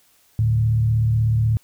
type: tone with frequency modulation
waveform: sine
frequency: 111.9 Hz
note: A2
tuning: 30 cents sharp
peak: -15 dBFS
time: 0.39-1.57 s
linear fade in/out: 0 ms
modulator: 36.3 Hz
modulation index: 0.5
effects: white hiss -58 dBFS RMS until 1.63 s